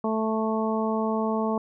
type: harmonic tone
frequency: 220 Hz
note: A3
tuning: in tune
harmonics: 1 / 2 / 3 / 4 / 5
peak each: -26 / -29 / -31 / -32 / -33 dBFS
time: 0.04-1.58 s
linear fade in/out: 2 ms
effects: none